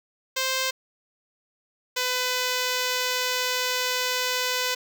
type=tone pair in turn; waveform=5% pulse; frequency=523.3 / 502.1 Hz; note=C5 / B4; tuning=0 / +29 cents; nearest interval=minor second; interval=71 cents; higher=first; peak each=-12 dBFS; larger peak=neither; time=0.36-0.71 / 1.96-4.75 s; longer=second; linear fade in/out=10 ms; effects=none